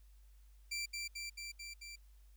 20% pulse tone with echo, 2349 Hz, D7, in tune, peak -33 dBFS, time 0.71-0.86 s, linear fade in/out 10 ms, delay 220 ms, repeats 5, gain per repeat -2 dB, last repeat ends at 1.96 s, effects added 50 Hz sine -58 dBFS peak until 2.36 s + white hiss -75 dBFS RMS until 2.36 s

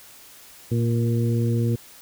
harmonic tone with a mistuned harmonic, 116.54 Hz, A#2, in tune, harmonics 1 / 2 / 3 / 4, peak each -20 / -26 / -30 / -32 dBFS, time 0.71-1.76 s, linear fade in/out 10 ms, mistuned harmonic 4, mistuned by +16 cents, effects white hiss -47 dBFS RMS until 2.01 s

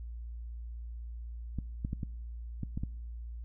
clicks, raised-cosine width 5 ms, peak -22 dBFS, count 7, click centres 1.587 / 1.849 / 1.931 / 2.032 / 2.633 / 2.775 / 2.835 s, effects noise-tail reverb RT60 0.9 s tail -23 dB re dry + added 58 Hz sine -39 dBFS peak until 3.44 s

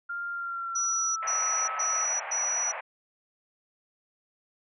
sine tone with pitch glide, 1397 to 1295.9 Hz, F6 to E6, 0 to -30 cents, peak -31 dBFS, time 0.09-2.05 s, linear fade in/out 10 ms, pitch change -130 cents, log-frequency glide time 0.31-1.45 s
sine tone bursts, 5870 Hz, F#8, 15 cents flat, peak -26 dBFS, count 4, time 0.75-2.72 s, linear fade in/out 10 ms, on 410 ms, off 110 ms
pink band-pass noise, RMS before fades -37 dBFS, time 1.22-2.81 s, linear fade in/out 10 ms, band 590 to 2500 Hz, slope 48 dB/octave
effects none

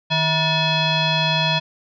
sine tone with frequency modulation, 1760 Hz, A6, in tune, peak -16 dBFS, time 0.1-1.6 s, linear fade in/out 20 ms, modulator 802 Hz, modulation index 2.9, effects none

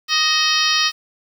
harmonic tone with a mistuned harmonic, 622.3 Hz, D#5, in tune, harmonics 2 / 3 / 4 / 5 / 6 / 7 / 8 / 9, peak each -23 / -23 / -23 / -23 / -23 / -23 / -23 / -23 dBFS, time 0.08-0.92 s, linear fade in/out 50 ms, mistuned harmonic 4, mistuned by +53 cents, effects 7-bit

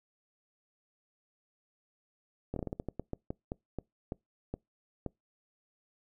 slowing click train, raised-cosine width 2 ms, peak -22 dBFS, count 16, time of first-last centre 2.54-5.063 s, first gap 23 ms, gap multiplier 1.25, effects noise-tail reverb RT60 0.2 s tail -26 dB re dry

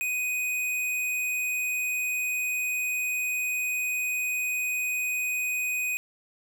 square tone, 2495 Hz, D#7, 4 cents sharp, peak -27 dBFS, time 0.01-5.97 s, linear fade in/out 0 ms, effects none

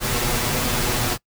pink noise with comb filter, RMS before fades -22 dBFS, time 0-1.18 s, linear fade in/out 50 ms, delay 8.2 ms, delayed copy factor +0.85, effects noise-tail reverb RT60 0.1 s tail -23 dB re dry

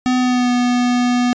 square tone with pitch glide, 252.3 to 245.5 Hz, B3 to B3, +37 to -10 cents, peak -14 dBFS, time 0.06-1.33 s, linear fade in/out 0 ms, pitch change -47 cents, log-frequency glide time 0.18-0.51 s, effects resampled to 16000 Hz

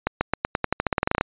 accelerating click train, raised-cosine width 0.5 ms, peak -5 dBFS, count 17, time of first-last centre 0.07-1.211 s, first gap 140 ms, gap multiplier 0.9, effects resampled to 8000 Hz

